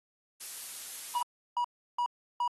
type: noise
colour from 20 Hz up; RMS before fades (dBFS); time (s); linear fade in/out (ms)
blue; -40; 0.4-1.23; 10
type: tone bursts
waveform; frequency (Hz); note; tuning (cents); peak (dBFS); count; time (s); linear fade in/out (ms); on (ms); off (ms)
triangle; 967; B5; -37; -25; 4; 1.15-2.478; 2; 77; 340
effects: AAC 32 kbps